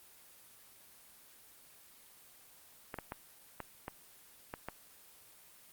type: clicks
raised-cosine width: 0.5 ms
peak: -24 dBFS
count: 7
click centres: 2.942 / 2.987 / 3.121 / 3.603 / 3.881 / 4.539 / 4.686 s
effects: white hiss -59 dBFS RMS until 5.72 s + Opus 24 kbps